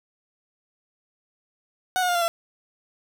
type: tone with pitch steps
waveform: 30% pulse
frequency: 740 / 723.1 / 706.6 / 690.4 / 674.7 Hz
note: F#5 / F#5 / F5 / F5 / E5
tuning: 0 / -40 / +20 / -20 / +40 cents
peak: -18 dBFS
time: 1.96-2.28 s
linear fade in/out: 0 ms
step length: 64 ms
effects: none